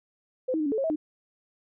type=tone with pitch steps; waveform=sine; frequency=513 / 318 / 304.9 / 281 / 437.1 / 543 / 645 / 304.7 Hz; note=C5 / D#4 / D#4 / C#4 / A4 / C#5 / E5 / D#4; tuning=-34 / +38 / -35 / +24 / -11 / -36 / -38 / -36 cents; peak=-24 dBFS; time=0.48-0.96 s; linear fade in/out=10 ms; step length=60 ms; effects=none